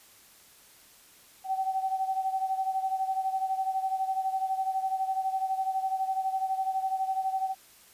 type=beating tone pair; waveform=sine; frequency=762 / 774 Hz; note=G5 / G5; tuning=-49 / -22 cents; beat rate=12 Hz; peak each=-28 / -33 dBFS; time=1.44-7.55 s; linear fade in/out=50 ms; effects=white hiss -56 dBFS RMS until 7.93 s + resampled to 32000 Hz